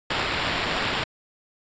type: noise with sample-and-hold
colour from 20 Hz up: white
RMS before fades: -26 dBFS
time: 0.1-1.04 s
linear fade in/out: 5 ms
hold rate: 6300 Hz
effects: resampled to 16000 Hz